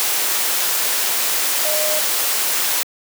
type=tone in noise; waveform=sine; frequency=613 Hz; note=D#5; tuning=26 cents flat; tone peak=-22 dBFS; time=1.65-1.99 s; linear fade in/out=0 ms; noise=white; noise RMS=-19 dBFS; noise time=0-2.83 s; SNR=-6 dB; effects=high-pass 400 Hz 12 dB/octave